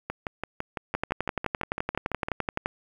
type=two click trains; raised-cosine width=0.5 ms; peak=-15 / -11 dBFS; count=14 / 21; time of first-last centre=0.1-2.285 / 0.95-2.659 s; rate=5.95 / 11.7 Hz; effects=8-bit